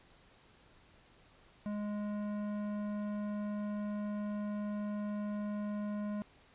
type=tone with tanh clipping; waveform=triangle; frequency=207.7 Hz; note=G#3; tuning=in tune; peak=-37 dBFS; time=1.66-6.22 s; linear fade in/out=0 ms; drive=18 dB; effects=pink hiss -63 dBFS RMS until 6.54 s + resampled to 8000 Hz

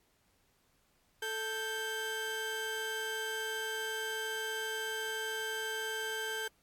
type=tone pair together; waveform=30% pulse; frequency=440 / 1568 Hz; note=A4 / G6; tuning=0 / 0 cents; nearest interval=octave + minor seventh; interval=2200 cents; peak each=-37 / -34 dBFS; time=1.22-6.48 s; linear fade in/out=5 ms; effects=pink hiss -72 dBFS RMS until 6.62 s + AAC 64 kbps

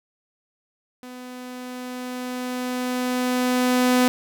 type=tone with level ramp; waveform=sawtooth; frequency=250.6 Hz; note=B3; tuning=25 cents sharp; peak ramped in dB=-33 to -11 dBFS; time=1.03-4.08 s; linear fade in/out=0 ms; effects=none

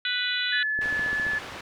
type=harmonic tone; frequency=493.9 Hz; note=B4; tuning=in tune; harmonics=3 / 4 / 5 / 6 / 7 / 8; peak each=-29 / -33 / -35 / -33 / -32 / -31 dBFS; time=0.05-0.63 s; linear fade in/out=2 ms
type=tone; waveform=sine; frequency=1725 Hz; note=A6; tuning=35 cents flat; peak=-24 dBFS; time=0.52-1.39 s; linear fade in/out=10 ms
type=click train; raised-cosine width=2 ms; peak=-25 dBFS; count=9; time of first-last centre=0.79-1.334 s; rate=14.7 Hz
type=low-pass noise; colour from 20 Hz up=white; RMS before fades=-39 dBFS; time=0.81-1.61 s; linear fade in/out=5 ms; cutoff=2300 Hz; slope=12 dB/octave
effects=none

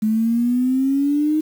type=exponential sweep; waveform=sine; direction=up; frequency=213.3 to 312.6 Hz; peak=-15 dBFS; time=0.02-1.41 s; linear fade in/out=10 ms; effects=7-bit

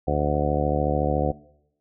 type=harmonic tone; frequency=73.8 Hz; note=D2; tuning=9 cents sharp; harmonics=1 / 2 / 3 / 4 / 5 / 6 / 7 / 8 / 9 / 10; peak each=-27 / -28 / -33 / -30 / -32 / -31 / -27 / -32 / -33 / -28 dBFS; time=0.07-1.32 s; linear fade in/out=10 ms; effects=noise-tail reverb RT60 0.8 s tail -21 dB re dry

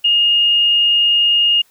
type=tone; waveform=sine; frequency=2845 Hz; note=F7; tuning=31 cents sharp; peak=-10 dBFS; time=0.04-1.62 s; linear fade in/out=10 ms; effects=white hiss -55 dBFS RMS until 1.7 s

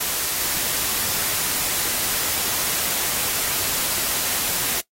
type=noise; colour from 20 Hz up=white; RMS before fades=-23 dBFS; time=0-4.81 s; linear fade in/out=10 ms; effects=noise-tail reverb RT60 0.1 s tail -19 dB re dry + AAC 48 kbps

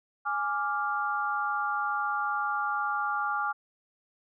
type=chord; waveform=sine; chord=D diminished; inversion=second; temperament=equal; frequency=830.6 / 1174.7 / 1396.9 Hz; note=Ab5 / D6 / F6; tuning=0 / 0 / 0 cents; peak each=-32 / -31 / -31 dBFS; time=0.25-3.53 s; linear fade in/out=20 ms; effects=none

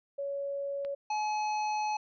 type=tone; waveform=sine; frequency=560 Hz; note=C#5; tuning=18 cents sharp; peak=-32 dBFS; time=0.18-0.95 s; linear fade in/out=10 ms
type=click; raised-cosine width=0.3 ms; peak=-31 dBFS; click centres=0.849 s
type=harmonic tone; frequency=850 Hz; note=G#5; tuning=40 cents sharp; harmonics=1 / 3 / 5 / 7; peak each=-29 / -41 / -47 / -48 dBFS; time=1.1-1.97 s; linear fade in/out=5 ms
effects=none

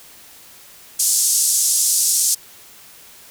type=band-pass noise; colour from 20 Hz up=pink; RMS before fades=-17 dBFS; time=0.99-2.35 s; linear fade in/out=10 ms; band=6100 to 11000 Hz; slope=24 dB/octave; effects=white hiss -44 dBFS RMS until 3.3 s

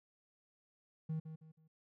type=tone with echo; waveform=triangle; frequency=158.2 Hz; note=D#3; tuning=29 cents sharp; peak=-33 dBFS; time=1.09-1.2 s; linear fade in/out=10 ms; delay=160 ms; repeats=3; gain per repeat=-10 dB; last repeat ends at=1.68 s; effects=tanh soft clip ceiling -30 dBFS

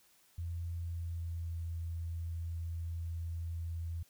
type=tone with pitch glide; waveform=sine; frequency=84.9 to 83.49 Hz; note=F2 to E2; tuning=-48 to +23 cents; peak=-36 dBFS; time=0.38-4.03 s; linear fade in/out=5 ms; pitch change=-29 cents; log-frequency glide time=0.77-1.63 s; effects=white hiss -67 dBFS RMS until 4.09 s

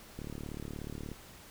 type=click train; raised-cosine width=3 ms; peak=-28 dBFS; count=35; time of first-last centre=0.19-1.116 s; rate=36.7 Hz; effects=pink hiss -53 dBFS RMS until 1.5 s

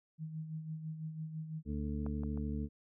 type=tone with tremolo; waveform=sine; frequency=157.7 Hz; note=D#3; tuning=24 cents sharp; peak=-37 dBFS; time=0.18-1.63 s; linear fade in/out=50 ms; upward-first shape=sine; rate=6 Hz; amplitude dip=55%
type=harmonic tone; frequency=73.42 Hz; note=D2; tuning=in tune; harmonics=1 / 2 / 3 / 4 / 6; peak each=-38 / -42 / -39 / -45 / -49 dBFS; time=1.65-2.69 s; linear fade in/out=50 ms
type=clicks; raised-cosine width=1 ms; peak=-31 / -35 / -38 dBFS; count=3; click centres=2.064 / 2.235 / 2.375 s
effects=none

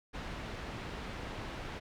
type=low-pass noise; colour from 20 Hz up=pink; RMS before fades=-42 dBFS; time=0.13-1.8 s; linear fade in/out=20 ms; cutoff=3200 Hz; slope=12 dB/octave; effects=none

